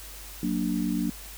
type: chord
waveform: sine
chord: Gb augmented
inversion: none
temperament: equal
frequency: 185 / 233.1 / 293.7 Hz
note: Gb3 / Bb3 / D4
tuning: 0 / 0 / 0 cents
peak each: -29 dBFS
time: 0.43-1.1 s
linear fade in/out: 2 ms
effects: added 50 Hz sine -44 dBFS peak until 1.37 s + white hiss -44 dBFS RMS until 1.37 s